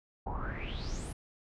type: noise with low-pass filter sweep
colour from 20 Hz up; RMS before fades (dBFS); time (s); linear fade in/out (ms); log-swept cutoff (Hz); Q
brown; -37; 0.26-1.13; 10; 790 to 11000; 8.4
effects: none